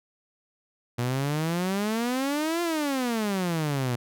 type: exponential two-way sweep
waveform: sawtooth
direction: up then down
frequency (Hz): 118.2 to 349.2 to 118.2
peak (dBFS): -21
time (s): 0.98-3.96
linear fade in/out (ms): 10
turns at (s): 2.62
effects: none